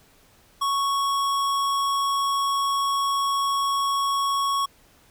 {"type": "tone with hard clipping", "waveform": "sine", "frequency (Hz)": 1108.7, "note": "C#6", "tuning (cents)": 0, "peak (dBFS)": -23, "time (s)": [0.61, 4.66], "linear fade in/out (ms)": 10, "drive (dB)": 17, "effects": ["pink hiss -57 dBFS RMS until 5.1 s"]}